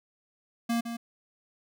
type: tone with echo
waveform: square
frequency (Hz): 233.3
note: A#3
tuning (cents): +2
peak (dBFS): -26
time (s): 0.69-0.81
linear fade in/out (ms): 10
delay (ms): 160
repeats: 1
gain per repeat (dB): -8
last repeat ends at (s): 0.97
effects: none